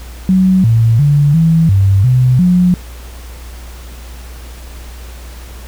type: tone with pitch steps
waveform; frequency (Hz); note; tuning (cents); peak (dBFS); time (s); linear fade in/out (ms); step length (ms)
sine; 187.2 / 113.8 / 144.9 / 163.3 / 97.5 / 126.7 / 179.5; F#3 / A#2 / D3 / E3 / G2 / B2 / F3; +20 / -41 / -23 / -16 / -9 / +45 / +48; -6; 0.29-2.74; 0; 350
effects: added 60 Hz sine -28 dBFS peak until 5.67 s + pink hiss -37 dBFS RMS until 5.67 s